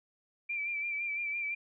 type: tone with vibrato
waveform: sine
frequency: 2349 Hz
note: D7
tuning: in tune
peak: -32 dBFS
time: 0.49-1.55 s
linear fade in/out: 10 ms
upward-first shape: sine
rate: 5.9 Hz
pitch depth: 41 cents each way
effects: none